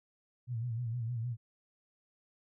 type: tone with vibrato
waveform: sine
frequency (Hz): 117.9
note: A#2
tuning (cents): +20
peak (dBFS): -33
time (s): 0.47-1.37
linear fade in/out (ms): 50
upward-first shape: sine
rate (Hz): 6.5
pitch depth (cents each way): 94
effects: none